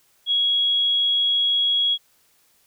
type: tone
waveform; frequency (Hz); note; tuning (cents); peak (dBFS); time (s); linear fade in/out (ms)
sine; 3322; G#7; 0; -17; 0.26-1.98; 50
effects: white hiss -61 dBFS RMS until 2.66 s